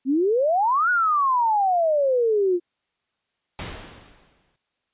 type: exponential two-way sweep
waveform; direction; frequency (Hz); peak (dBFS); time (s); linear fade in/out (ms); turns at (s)
sine; up then down; 252.4 to 1480 to 341.8; -17; 0.05-2.6; 50; 0.9
type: noise with exponential decay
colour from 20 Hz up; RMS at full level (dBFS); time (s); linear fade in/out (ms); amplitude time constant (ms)
pink; -30; 3.59-4.56; 1; 210
effects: white hiss -75 dBFS RMS until 4.93 s + resampled to 8000 Hz